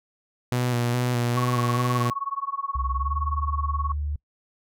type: tone with vibrato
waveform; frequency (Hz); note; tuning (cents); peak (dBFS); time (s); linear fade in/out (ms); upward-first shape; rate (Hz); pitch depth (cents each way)
sawtooth; 121.9; B2; -22; -18; 0.52-2.1; 0; square; 2.4; 26
type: tone with tremolo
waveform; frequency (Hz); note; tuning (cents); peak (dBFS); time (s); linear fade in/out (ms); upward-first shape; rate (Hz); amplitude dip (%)
sine; 1108.7; C#6; 0; -23; 1.37-3.92; 2; sine; 19; 95
type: tone with pitch glide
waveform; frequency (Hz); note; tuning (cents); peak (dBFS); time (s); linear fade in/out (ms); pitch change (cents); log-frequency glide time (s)
sine; 65.1 to 73.5; C2 to D2; -8 to +2; -25; 2.75-4.16; 5; +210; 2.94-3.16
effects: noise-tail reverb RT60 0.1 s tail -24 dB re dry